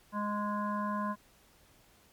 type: harmonic tone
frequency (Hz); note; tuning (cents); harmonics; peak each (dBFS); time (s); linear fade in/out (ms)
207.4; G#3; -2; 1 / 3 / 5 / 7 / 8; -34 / -41 / -34 / -46 / -47; 0.12-1.16; 50
effects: pink hiss -63 dBFS RMS until 2.12 s + MP3 96 kbps